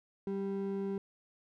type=ring-modulated tone; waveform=triangle; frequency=294.3 Hz; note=D4; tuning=4 cents sharp; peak=-28 dBFS; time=0.27-0.98 s; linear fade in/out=2 ms; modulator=99.1 Hz; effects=none